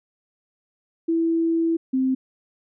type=tone pair in turn; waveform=sine; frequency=330 / 261.4 Hz; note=E4 / C4; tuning=+2 / -1 cents; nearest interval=major third; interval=403 cents; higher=first; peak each=-18 dBFS; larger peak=neither; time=1.08-1.77 / 1.93-2.15 s; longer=first; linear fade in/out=10 ms; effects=none